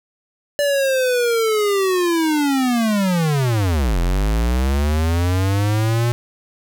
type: linear two-way sweep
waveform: square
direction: down then up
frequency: 582 to 41.61 to 120.7 Hz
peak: -16 dBFS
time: 0.59-6.12 s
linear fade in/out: 0 ms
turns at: 3.99 s
effects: none